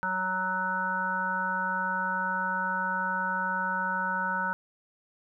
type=harmonic tone; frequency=186.1 Hz; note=F#3; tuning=10 cents sharp; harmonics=1 / 3 / 5 / 7 / 8; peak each=-38 / -41 / -31 / -35 / -30 dBFS; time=0.03-4.53 s; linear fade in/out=0 ms; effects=none